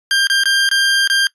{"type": "tone with dropouts", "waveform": "20% pulse", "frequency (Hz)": 1592, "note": "G6", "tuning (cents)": 26, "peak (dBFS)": -7, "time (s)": [0.11, 1.27], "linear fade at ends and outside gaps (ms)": 1, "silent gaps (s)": [[0.271, 0.299], [0.436, 0.456], [0.69, 0.713], [1.075, 1.099]], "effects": ["noise-tail reverb RT60 0.1 s tail -21 dB re dry", "resampled to 24000 Hz"]}